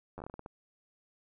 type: slowing click train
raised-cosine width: 1 ms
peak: -29 dBFS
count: 10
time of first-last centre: 0.18-0.461 s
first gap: 10 ms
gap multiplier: 1.27
effects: none